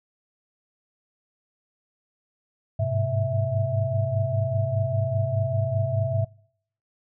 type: tone cluster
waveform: sine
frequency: 101.3 / 106.3 / 129.5 / 656 Hz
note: G#2 / G#2 / C3 / E5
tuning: -43 / +41 / -17 / -9 cents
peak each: -27 dBFS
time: 2.79-6.25 s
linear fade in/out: 10 ms
effects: noise-tail reverb RT60 0.7 s tail -26 dB re dry